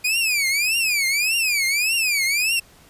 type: tone with vibrato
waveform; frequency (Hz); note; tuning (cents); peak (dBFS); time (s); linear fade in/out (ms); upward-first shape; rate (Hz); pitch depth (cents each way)
sawtooth; 2425; D#7; -45; -15; 0.04-2.6; 10; triangle; 1.7; 260
effects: pink hiss -51 dBFS RMS until 2.89 s + resampled to 32000 Hz